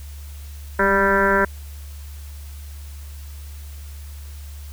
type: tone with frequency modulation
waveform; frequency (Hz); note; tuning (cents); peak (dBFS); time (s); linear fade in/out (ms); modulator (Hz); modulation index
sine; 980; B5; -14; -14; 0.79-1.45; 5; 195; 4
effects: added 72 Hz sine -33 dBFS peak until 4.72 s + white hiss -47 dBFS RMS until 4.72 s